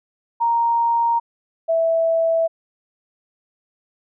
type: tone pair in turn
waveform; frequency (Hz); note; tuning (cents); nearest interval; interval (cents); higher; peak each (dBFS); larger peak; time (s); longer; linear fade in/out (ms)
sine; 932.3 / 657.5; A#5 / E5; 0 / -5; tritone; 605; first; -15; neither; 0.4-1.2 / 1.68-2.48; neither; 20
effects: none